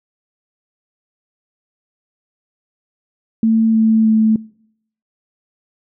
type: tone with pitch steps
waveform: sine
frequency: 223.6 / 221.4 / 219.3 Hz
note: A3 / A3 / A3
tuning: +28 / +11 / -6 cents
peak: -10 dBFS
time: 3.43-4.36 s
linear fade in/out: 2 ms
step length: 310 ms
effects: noise-tail reverb RT60 0.7 s tail -24 dB re dry